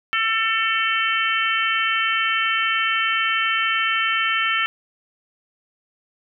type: harmonic tone with a mistuned harmonic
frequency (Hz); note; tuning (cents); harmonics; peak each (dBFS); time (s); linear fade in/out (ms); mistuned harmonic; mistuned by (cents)
447; A4; +27; 3 / 4 / 5 / 6 / 7; -23 / -24 / -25 / -26 / -26; 0.13-4.66; 0; 7; -29
effects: none